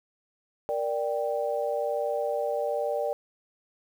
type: chord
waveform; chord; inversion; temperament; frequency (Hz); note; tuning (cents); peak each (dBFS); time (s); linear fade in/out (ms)
sine; G minor; first; equal; 466.2 / 587.3 / 784; Bb4 / D5 / G5; 0 / 0 / 0; -31 / -28 / -33; 0.69-3.13; 0
effects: 9-bit